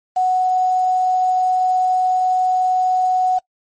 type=tone with quantisation; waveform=sine; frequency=740 Hz; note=F#5; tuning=in tune; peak=-13 dBFS; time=0.16-3.39 s; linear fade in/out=10 ms; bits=6; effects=noise-tail reverb RT60 0.1 s tail -24 dB re dry + MP3 32 kbps

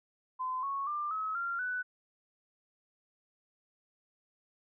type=tone with pitch steps; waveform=sine; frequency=1025 / 1104.9 / 1191.1 / 1284 / 1384.1 / 1492 Hz; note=C6 / C#6 / D6 / E6 / F6 / F#6; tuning=-36 / -6 / +24 / -46 / -16 / +14 cents; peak=-32 dBFS; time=0.39-1.83 s; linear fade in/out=20 ms; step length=240 ms; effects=none

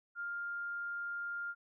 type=tone; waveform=sine; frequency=1402 Hz; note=F6; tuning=6 cents sharp; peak=-37 dBFS; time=0.15-1.55 s; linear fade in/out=50 ms; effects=none

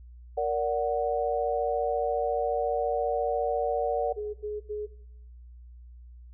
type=chord; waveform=sine; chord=Bb augmented; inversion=none; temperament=equal with one note detuned; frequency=466.2 / 580.6 / 740 Hz; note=Bb4 / D5 / F#5; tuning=0 / -20 / 0 cents; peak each=-29 dBFS; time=0.37-4.13 s; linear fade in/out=10 ms
type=tone bursts; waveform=sine; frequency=420 Hz; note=G#4; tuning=19 cents sharp; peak=-30 dBFS; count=3; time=4.16-4.868 s; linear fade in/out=20 ms; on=180 ms; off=84 ms
effects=noise-tail reverb RT60 0.8 s tail -19 dB re dry + added 60 Hz sine -45 dBFS peak until 6.33 s

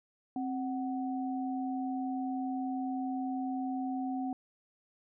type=tone pair together; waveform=sine; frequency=263.4 / 745 Hz; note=C4 / F#5; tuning=+12 / +12 cents; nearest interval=octave + tritone; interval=1800 cents; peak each=-33 / -38 dBFS; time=0.36-4.33 s; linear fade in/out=2 ms; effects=none

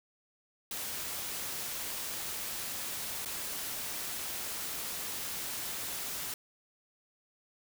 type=noise with dropouts; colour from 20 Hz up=white; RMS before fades=-38 dBFS; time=0.71-6.34 s; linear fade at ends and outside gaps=2 ms; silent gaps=3.249-3.257 s; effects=none

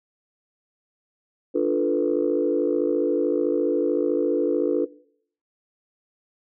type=chord; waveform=sine; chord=B half-diminished seventh; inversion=first; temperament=equal; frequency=293.7 / 349.2 / 440 / 493.9 Hz; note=D4 / F4 / A4 / B4; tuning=0 / 0 / 0 / 0 cents; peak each=-24 dBFS; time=1.54-4.86 s; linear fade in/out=20 ms; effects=noise-tail reverb RT60 0.6 s tail -19 dB re dry + tanh soft clip ceiling -10 dBFS

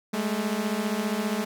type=beating tone pair; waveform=sawtooth; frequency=203.7 / 218.7 Hz; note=G#3 / A3; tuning=-33 / -10 cents; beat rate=15 Hz; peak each=-25 / -24 dBFS; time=0.13-1.45 s; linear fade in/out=10 ms; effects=none

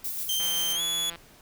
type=noise with tremolo; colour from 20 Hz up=violet; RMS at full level=-31 dBFS; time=0.04-0.73 s; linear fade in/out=5 ms; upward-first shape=sine; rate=7.6 Hz; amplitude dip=35%
type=tone with pitch glide; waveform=sawtooth; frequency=3136 to 3400 Hz; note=G7 to G#7; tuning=0 to +40 cents; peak=-23 dBFS; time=0.29-1.1 s; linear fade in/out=2 ms; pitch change=+140 cents; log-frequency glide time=0.75-0.81 s
type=click train; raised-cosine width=0.3 ms; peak=-25 dBFS; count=129; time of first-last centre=0.4-1.157 s; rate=169 Hz
effects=pink hiss -54 dBFS RMS until 1.41 s

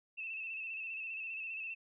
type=tone with vibrato; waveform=sine; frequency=2637 Hz; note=E7; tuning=in tune; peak=-39 dBFS; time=0.17-1.75 s; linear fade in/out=20 ms; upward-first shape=square; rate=15 Hz; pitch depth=38 cents each way; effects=none

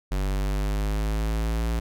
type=exponential sweep; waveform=square; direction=up; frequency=47.51 to 57.1 Hz; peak=-24 dBFS; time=0.11-1.8 s; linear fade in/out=10 ms; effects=none

